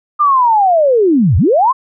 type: linear two-way sweep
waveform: sine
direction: down then up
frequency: 1216 to 72.4 to 1097 Hz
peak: -7 dBFS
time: 0.19-1.73 s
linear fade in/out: 20 ms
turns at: 1.37 s
effects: none